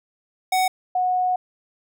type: tone pair in turn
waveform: square / sine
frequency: 746 / 732.3 Hz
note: F#5 / F#5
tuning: +14 / -18 cents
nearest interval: unison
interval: 32 cents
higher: first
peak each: -18 dBFS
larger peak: neither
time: 0.52-0.68 / 0.95-1.36 s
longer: second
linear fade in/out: 5 ms
effects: none